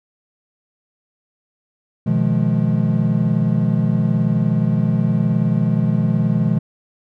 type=chord; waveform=triangle; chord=F half-diminished seventh; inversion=second; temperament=equal with one note detuned; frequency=123.47 / 155.56 / 174.61 / 212.1 Hz; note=Cb3 / Eb3 / F3 / Ab3; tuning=0 / 0 / 0 / +37 cents; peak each=-18 dBFS; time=2.06-6.59 s; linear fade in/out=10 ms; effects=none